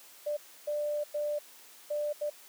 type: tone bursts at uneven times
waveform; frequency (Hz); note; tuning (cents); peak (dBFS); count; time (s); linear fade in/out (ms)
sine; 592; D5; +14; -29; 5; 0.26-0.37 / 0.67-1.04 / 1.14-1.39 / 1.9-2.13 / 2.21-2.3; 10
effects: white hiss -54 dBFS RMS until 2.48 s + high-pass 300 Hz 12 dB/octave